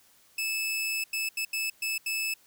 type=tone bursts at uneven times; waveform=sawtooth; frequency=2614 Hz; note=E7; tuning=15 cents flat; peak=-25 dBFS; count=6; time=0.38-1.04 / 1.13-1.29 / 1.37-1.45 / 1.53-1.7 / 1.82-1.98 / 2.06-2.34 s; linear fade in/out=5 ms; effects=white hiss -61 dBFS RMS until 2.46 s